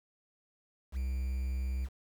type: tone with quantisation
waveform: triangle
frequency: 64.5 Hz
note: C2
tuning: 24 cents flat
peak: -29 dBFS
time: 0.92-1.89 s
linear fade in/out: 50 ms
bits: 9
effects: none